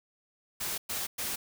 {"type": "noise bursts", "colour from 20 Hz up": "white", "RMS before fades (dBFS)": -34, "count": 3, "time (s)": [0.6, 1.36], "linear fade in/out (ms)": 10, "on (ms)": 180, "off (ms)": 110, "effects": []}